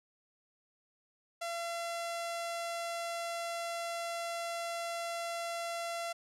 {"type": "tone with low-pass filter", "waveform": "sawtooth", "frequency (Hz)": 680, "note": "F5", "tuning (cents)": -46, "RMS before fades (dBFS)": -38, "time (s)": [1.41, 6.13], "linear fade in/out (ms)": 10, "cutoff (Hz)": 9900, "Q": 1, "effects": []}